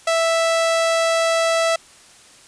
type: tone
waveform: sawtooth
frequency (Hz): 659.3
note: E5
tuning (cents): 0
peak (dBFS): -12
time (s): 0.07-1.76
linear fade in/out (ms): 5
effects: white hiss -47 dBFS RMS until 2.47 s + resampled to 22050 Hz